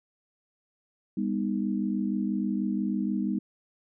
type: chord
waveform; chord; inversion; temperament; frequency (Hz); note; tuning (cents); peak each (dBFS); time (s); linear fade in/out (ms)
sine; G augmented; none; equal with one note detuned; 200.7 / 246.9 / 311.1; G3 / B3 / D#4; +41 / 0 / 0; -28 / -31 / -32; 1.17-3.39; 5
effects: none